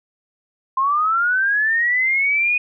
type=linear sweep; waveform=sine; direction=up; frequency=1043 to 2488 Hz; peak=-15 dBFS; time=0.77-2.58 s; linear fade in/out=5 ms; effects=none